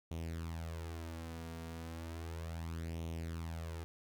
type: tone with flanger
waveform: sawtooth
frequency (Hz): 82.41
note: E2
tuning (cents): 0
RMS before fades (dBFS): -43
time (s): 0.11-3.84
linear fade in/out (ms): 0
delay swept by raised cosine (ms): 0.31 to 4.31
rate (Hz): 0.34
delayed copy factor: +0.65
effects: none